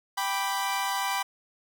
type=chord; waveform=sawtooth; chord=G major; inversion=none; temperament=equal; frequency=784 / 987.8 / 1174.7 Hz; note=G5 / B5 / D6; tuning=0 / 0 / 0 cents; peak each=-27 / -26 / -31 dBFS; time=0.17-1.23 s; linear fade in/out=10 ms; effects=none